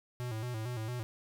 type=tone with vibrato; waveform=square; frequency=116.54 Hz; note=A#2; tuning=in tune; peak=-36 dBFS; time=0.2-1.03 s; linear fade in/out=0 ms; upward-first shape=square; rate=4.4 Hz; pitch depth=100 cents each way; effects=none